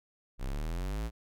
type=exponential sweep; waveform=square; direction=up; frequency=30.71 to 58.8 Hz; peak=-33 dBFS; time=0.38-1.11 s; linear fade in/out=50 ms; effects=none